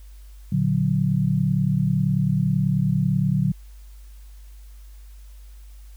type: chord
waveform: sine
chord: Bb augmented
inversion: none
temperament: equal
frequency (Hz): 116.54 / 146.83 / 185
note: Bb2 / D3 / F#3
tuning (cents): 0 / 0 / 0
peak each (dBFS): -25 / -21 / -22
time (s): 0.52-3.52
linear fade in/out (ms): 5
effects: added 50 Hz sine -40 dBFS peak until 5.96 s + white hiss -58 dBFS RMS until 5.96 s